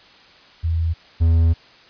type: tone pair in turn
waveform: sine / triangle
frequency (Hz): 82.41 / 82.41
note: E2 / E2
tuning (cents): 0 / 0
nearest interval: unison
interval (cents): 0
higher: neither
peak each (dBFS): -17 / -10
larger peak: second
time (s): 0.63-0.94 / 1.2-1.54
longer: second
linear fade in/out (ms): 20
effects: white hiss -48 dBFS RMS until 1.89 s + resampled to 11025 Hz